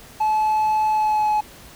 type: tone with pitch glide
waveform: triangle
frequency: 862 to 848.7 Hz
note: A5 to G#5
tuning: -36 to +37 cents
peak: -14 dBFS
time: 0.2-1.41 s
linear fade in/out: 10 ms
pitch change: -27 cents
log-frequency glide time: 0.92-1.3 s
effects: tanh soft clip ceiling -10 dBFS + pink hiss -44 dBFS RMS until 1.75 s